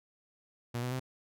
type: tone with pitch steps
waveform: sawtooth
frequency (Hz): 120 / 124.52 / 129.21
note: B2 / B2 / C3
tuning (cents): -49 / +15 / -21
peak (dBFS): -29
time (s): 0.74-0.998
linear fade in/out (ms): 10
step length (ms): 86
effects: none